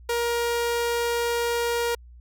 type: tone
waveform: sawtooth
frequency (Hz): 472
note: A#4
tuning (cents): +22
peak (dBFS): -19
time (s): 0.09-1.95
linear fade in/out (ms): 5
effects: added 60 Hz sine -44 dBFS peak until 2.2 s